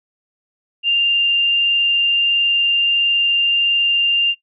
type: tone with frequency modulation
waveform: sine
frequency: 2794 Hz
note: F7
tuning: in tune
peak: -12 dBFS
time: 0.83-4.35 s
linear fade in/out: 50 ms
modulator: 21.5 Hz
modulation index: 0.61
effects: noise-tail reverb RT60 0.1 s tail -18 dB re dry